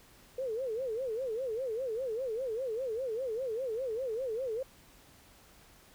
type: tone with vibrato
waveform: sine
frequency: 481.7 Hz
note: B4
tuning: 43 cents flat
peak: -32 dBFS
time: 0.38-4.63 s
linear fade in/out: 5 ms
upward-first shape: sine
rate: 5 Hz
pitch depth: 200 cents each way
effects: pink hiss -59 dBFS RMS until 5.94 s